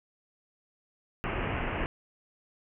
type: low-pass noise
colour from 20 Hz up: pink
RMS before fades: -32 dBFS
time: 1.24-1.86 s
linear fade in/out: 0 ms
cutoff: 2900 Hz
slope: 96 dB/octave
effects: none